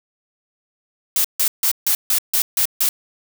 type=noise bursts; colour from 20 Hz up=blue; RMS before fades=-17 dBFS; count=8; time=1.16-2.89 s; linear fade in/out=2 ms; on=85 ms; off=150 ms; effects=none